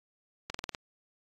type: slowing click train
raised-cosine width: 0.2 ms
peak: -18 dBFS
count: 6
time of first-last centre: 0.5-0.748 s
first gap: 44 ms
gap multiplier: 1.06
effects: AAC 32 kbps